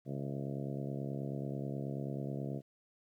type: harmonic tone with a mistuned harmonic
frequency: 69.3 Hz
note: C#2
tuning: in tune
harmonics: 2 / 3 / 4 / 5 / 6 / 7 / 8 / 9 / 10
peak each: -39 / -43 / -45 / -47 / -49 / -50 / -51 / -52 / -53 dBFS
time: 0.05-2.62 s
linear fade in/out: 50 ms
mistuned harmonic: 10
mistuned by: -56 cents
effects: 12-bit